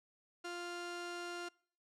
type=tone pair together; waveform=sawtooth; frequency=349.2 / 698.4 Hz; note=F4 / F5; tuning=0 / 0 cents; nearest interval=octave; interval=1200 cents; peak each=-40 / -39 dBFS; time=0.44-1.49 s; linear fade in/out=10 ms; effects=noise-tail reverb RT60 0.6 s tail -26 dB re dry + low-pass 8000 Hz 12 dB/octave